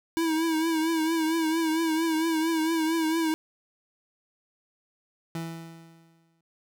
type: tone with vibrato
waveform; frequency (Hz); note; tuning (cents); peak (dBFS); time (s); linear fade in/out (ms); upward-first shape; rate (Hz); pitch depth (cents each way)
square; 322.9; E4; -36; -24; 0.17-3.34; 0; triangle; 4.4; 63
type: tone with exponential decay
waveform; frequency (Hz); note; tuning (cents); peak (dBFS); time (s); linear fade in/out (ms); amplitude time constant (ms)
30% pulse; 165.1; E3; +3; -27; 5.35-6.41; 2; 230
effects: none